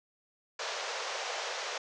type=band-pass noise; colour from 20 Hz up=pink; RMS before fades=-37 dBFS; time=0.59-1.78 s; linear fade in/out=5 ms; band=450 to 6700 Hz; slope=48 dB/octave; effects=none